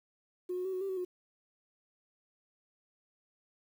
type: tone with pitch steps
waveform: sine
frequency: 361.6 / 364.3 / 379.5 / 368.9 / 390.8 / 376.7 / 361.4 Hz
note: F#4 / F#4 / F#4 / F#4 / G4 / F#4 / F#4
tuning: -40 / -27 / +44 / -5 / -5 / +31 / -41 cents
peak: -32 dBFS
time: 0.49-1.05 s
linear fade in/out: 10 ms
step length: 80 ms
effects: tanh soft clip ceiling -28 dBFS + 10-bit